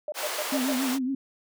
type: tone bursts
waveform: sine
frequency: 603 Hz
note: D5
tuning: 46 cents sharp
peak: -28 dBFS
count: 5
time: 0.08-0.725 s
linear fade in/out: 2 ms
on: 41 ms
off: 110 ms
type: high-pass noise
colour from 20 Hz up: pink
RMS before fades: -32 dBFS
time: 0.14-0.99 s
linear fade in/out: 50 ms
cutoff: 490 Hz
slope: 24 dB/octave
type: tone with vibrato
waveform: sine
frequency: 261.6 Hz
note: C4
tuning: in tune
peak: -25 dBFS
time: 0.52-1.15 s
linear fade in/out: 5 ms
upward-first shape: triangle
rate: 7.2 Hz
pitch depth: 99 cents each way
effects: none